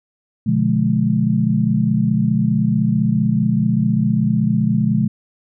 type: chord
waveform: sine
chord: B diminished seventh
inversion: none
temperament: just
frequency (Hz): 123.47 / 148.16 / 177.8 / 213.4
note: B2 / D3 / F3 / Ab3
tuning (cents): 0 / +16 / +31 / +47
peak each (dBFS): -20 / -21 / -20 / -17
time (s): 0.46-5.08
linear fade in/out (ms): 10
effects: none